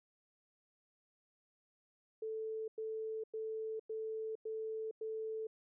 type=tone bursts; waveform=sine; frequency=440 Hz; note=A4; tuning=in tune; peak=-38 dBFS; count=6; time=2.22-5.47 s; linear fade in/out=5 ms; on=460 ms; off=98 ms; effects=none